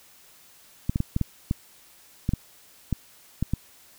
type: clicks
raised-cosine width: 5 ms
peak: -11 dBFS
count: 11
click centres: 0.895 / 0.959 / 1.004 / 1.164 / 1.213 / 1.511 / 2.291 / 2.336 / 2.927 / 3.426 / 3.536 s
effects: white hiss -54 dBFS RMS until 3.98 s